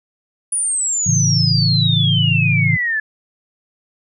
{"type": "exponential sweep", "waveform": "sine", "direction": "down", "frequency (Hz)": [9830, 1709], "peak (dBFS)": -16, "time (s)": [0.52, 3], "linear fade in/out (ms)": 5}
{"type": "chord", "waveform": "sine", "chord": "A major", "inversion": "none", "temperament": "equal", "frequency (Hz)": [110, 138.59, 164.81], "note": ["A2", "C#3", "E3"], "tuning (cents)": [0, 0, 0], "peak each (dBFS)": -18, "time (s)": [1.06, 2.77], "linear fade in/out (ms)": 10}
{"effects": []}